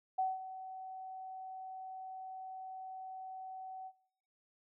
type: tone with ADSR envelope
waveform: sine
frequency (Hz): 755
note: F#5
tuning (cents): +35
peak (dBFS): -29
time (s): 0.18-3.92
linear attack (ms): 11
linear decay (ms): 190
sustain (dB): -15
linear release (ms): 55
effects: noise-tail reverb RT60 0.9 s tail -24 dB re dry